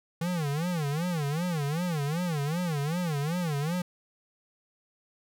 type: tone with vibrato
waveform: square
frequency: 159.6 Hz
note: D#3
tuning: 44 cents sharp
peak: -28 dBFS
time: 0.21-3.82 s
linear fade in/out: 5 ms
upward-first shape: sine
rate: 2.6 Hz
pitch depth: 220 cents each way
effects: none